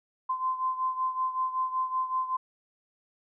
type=beating tone pair; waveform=sine; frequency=1033 / 1038.3 Hz; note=C6 / C6; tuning=-22 / -14 cents; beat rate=5.3 Hz; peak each=-28 / -33 dBFS; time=0.29-2.37 s; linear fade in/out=10 ms; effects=none